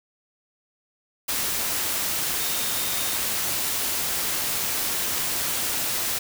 sine tone in noise, 3673 Hz, A#7, 26 cents flat, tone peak -36 dBFS, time 2.39-3.17 s, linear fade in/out 10 ms, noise white, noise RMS -26 dBFS, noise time 1.28-6.19 s, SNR -13 dB, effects none

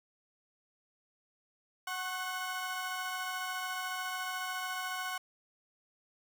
30% pulse tone cluster, 741 / 1090 / 1496 Hz, F#5 / C#6 / F#6, +2 / -29 / +19 cents, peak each -38 / -37 / -37 dBFS, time 1.87-5.18 s, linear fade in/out 5 ms, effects none

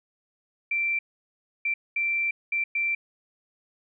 sine tone bursts at uneven times, 2349 Hz, D7, in tune, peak -23 dBFS, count 5, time 0.71-0.99 / 1.65-1.74 / 1.96-2.31 / 2.52-2.64 / 2.75-2.95 s, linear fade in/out 5 ms, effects none

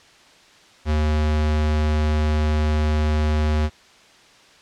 square tone, 76.3 Hz, D#2, 33 cents flat, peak -18 dBFS, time 0.85-3.7 s, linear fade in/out 50 ms, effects white hiss -50 dBFS RMS until 4.61 s + low-pass 5000 Hz 12 dB/octave

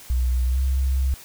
sine tone with pitch glide, 62 to 66.07 Hz, B1 to C2, +7 to +17 cents, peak -18 dBFS, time 0.1-1.14 s, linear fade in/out 0 ms, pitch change +110 cents, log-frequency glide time 0.46-0.6 s, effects white hiss -44 dBFS RMS until 1.24 s

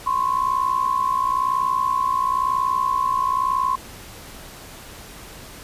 sine tone pair together, 1025 / 1086 Hz, C6 / C#6, -36 / -36 cents, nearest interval minor second, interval 100 cents, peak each -21 / -21 dBFS, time 0.06-3.76 s, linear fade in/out 10 ms, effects pink hiss -40 dBFS RMS until 5.63 s + resampled to 32000 Hz

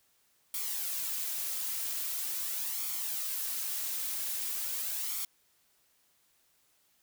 blue noise with flanger, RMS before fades -35 dBFS, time 0.54-5.25 s, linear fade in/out 2 ms, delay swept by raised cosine 0.89 to 3.89 ms, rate 0.43 Hz, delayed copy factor +0.5, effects white hiss -70 dBFS RMS until 7.02 s

